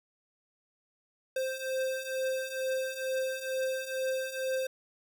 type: beating tone pair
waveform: square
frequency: 522 / 524.2 Hz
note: C5 / C5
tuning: -4 / +3 cents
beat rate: 2.2 Hz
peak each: -37 / -33 dBFS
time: 1.36-4.67 s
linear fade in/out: 5 ms
effects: none